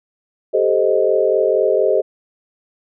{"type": "chord", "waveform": "sine", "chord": "A half-diminished seventh", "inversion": "third", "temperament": "equal with one note detuned", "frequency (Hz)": [392, 436.2, 523.3, 622.3], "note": ["G4", "A4", "C5", "Eb5"], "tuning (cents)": [0, -15, 0, 0], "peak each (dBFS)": -18, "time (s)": [0.53, 2.02], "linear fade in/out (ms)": 20, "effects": []}